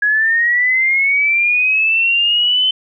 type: linear sweep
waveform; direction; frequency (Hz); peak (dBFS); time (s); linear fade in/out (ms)
sine; up; 1664 to 3062; -11; 0.02-2.71; 5
effects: none